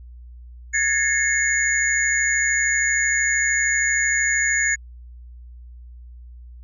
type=tone cluster; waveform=sine; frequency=1674 / 1807 / 2163 / 6750 Hz; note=G#6 / A6 / C#7 / G#8; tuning=+13 / +46 / -43 / +27 cents; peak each=-23 dBFS; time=0.73-4.76 s; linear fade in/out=20 ms; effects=added 60 Hz sine -38 dBFS peak until 6.63 s